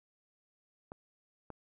clicks, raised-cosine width 1 ms, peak -30 dBFS, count 2, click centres 0.919 / 1.503 s, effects none

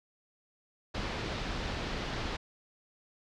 pink low-pass noise, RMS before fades -36 dBFS, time 0.94-2.37 s, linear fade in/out 10 ms, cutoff 4800 Hz, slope 24 dB/octave, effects none

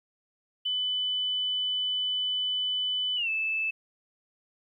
sine tone with pitch glide, 3000 to 2627 Hz, F#7 to E7, +23 to -7 cents, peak -26 dBFS, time 0.65-3.71 s, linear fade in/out 10 ms, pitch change -230 cents, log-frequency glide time 3.16-3.29 s, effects 11-bit

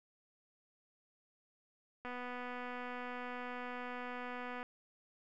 click train, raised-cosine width 0.5 ms, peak -30 dBFS, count 638, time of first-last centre 2.05-4.629 s, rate 247 Hz, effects none

